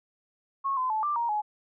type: tone with pitch steps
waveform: sine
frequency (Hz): 1094 / 1023 / 869 / 1181 / 939 / 843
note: C#6 / C6 / A5 / D6 / A#5 / G#5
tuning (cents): -23 / -39 / -22 / +9 / +12 / +26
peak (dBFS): -25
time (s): 0.64-1.42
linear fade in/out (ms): 20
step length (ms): 130
effects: none